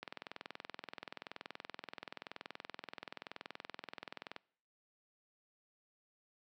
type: click train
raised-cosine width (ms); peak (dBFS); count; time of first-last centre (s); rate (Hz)
0.3; -27; 92; 0.03-4.363; 21
effects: noise-tail reverb RT60 0.6 s tail -25 dB re dry + high-pass 200 Hz 12 dB/octave